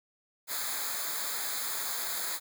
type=noise with comb filter; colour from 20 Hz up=white; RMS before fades=-34 dBFS; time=0.47-2.4 s; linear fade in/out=50 ms; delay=0.35 ms; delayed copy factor=-0.9; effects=none